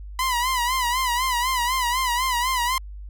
sawtooth tone with vibrato, 1000 Hz, B5, 21 cents sharp, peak -17 dBFS, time 0.19-2.78 s, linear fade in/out 2 ms, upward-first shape sine, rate 4 Hz, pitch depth 94 cents each way, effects added 50 Hz sine -34 dBFS peak until 3.09 s

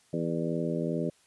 harmonic tone with a mistuned harmonic, 82.41 Hz, E2, in tune, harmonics 2 / 3 / 4 / 5 / 6 / 7, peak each -32 / -34 / -35 / -36 / -37 / -37 dBFS, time 0.13-1.1 s, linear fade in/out 5 ms, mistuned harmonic 7, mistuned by +48 cents, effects white hiss -64 dBFS RMS until 1.26 s + resampled to 24000 Hz

